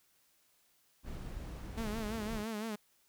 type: noise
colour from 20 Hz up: brown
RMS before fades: -43 dBFS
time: 1.03-2.45 s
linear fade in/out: 50 ms
type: tone with vibrato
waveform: sawtooth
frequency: 217.5 Hz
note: A3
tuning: 20 cents flat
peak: -33 dBFS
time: 1.77-2.76 s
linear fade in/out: 10 ms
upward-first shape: sine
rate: 5.9 Hz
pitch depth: 84 cents each way
effects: white hiss -71 dBFS RMS until 3.08 s